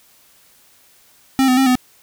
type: tone with pitch steps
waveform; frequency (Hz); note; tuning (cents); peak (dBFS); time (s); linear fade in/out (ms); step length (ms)
square; 265.8 / 253.8 / 266.6 / 252.1; C4 / B3 / C4 / B3; +27 / +47 / +33 / +36; -12; 1.39-1.754; 0; 91
effects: white hiss -52 dBFS RMS until 2.02 s